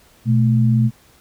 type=tone pair together; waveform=sine; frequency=122.2 / 218.4 Hz; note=B2 / A3; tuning=-18 / -13 cents; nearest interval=minor seventh; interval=1005 cents; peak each=-13 / -17 dBFS; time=0.25-0.91 s; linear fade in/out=50 ms; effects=pink hiss -52 dBFS RMS until 1.2 s